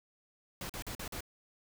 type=noise bursts; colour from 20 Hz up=pink; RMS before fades=-41 dBFS; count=5; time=0.61-1.207 s; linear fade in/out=2 ms; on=85 ms; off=43 ms; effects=none